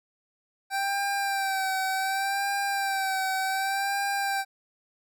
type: tone with vibrato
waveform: 25% pulse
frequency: 780 Hz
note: G5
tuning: 9 cents flat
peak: -22 dBFS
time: 0.7-4.45 s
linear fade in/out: 50 ms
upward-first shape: sine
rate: 0.67 Hz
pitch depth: 41 cents each way
effects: none